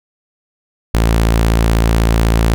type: tone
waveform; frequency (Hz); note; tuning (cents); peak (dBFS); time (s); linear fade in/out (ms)
sawtooth; 56.1; A1; +34; -6; 0.94-2.54; 0
effects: none